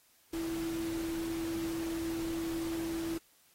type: tone in noise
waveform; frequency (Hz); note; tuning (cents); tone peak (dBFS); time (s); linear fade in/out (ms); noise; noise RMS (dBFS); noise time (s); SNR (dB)
sine; 330; E4; +2; -33; 0.33-3.18; 5; pink; -45; 0.33-3.18; +9
effects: white hiss -66 dBFS RMS until 3.54 s + AAC 48 kbps